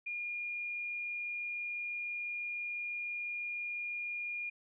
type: tone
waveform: sine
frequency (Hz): 2422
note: D#7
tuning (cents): -47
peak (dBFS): -36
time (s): 0.06-4.5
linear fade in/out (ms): 10
effects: none